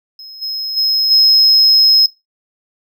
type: tone with level steps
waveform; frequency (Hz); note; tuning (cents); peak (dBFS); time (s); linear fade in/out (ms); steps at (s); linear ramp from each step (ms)
triangle; 5140; E8; -45; -30 / -18 / -10 / -4; 0.19-2.06; 2; 0.41 / 0.76 / 1.1; 20
effects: noise-tail reverb RT60 0.2 s tail -21 dB re dry + tanh soft clip ceiling -2 dBFS